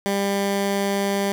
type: tone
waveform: 15% pulse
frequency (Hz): 198.9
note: G3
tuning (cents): +25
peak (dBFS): -14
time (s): 0.06-1.32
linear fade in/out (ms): 0
effects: none